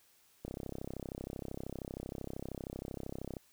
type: click train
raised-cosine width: 2 ms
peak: -27 dBFS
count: 97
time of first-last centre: 0.45-3.368 s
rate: 32.9 Hz
effects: white hiss -67 dBFS RMS until 3.52 s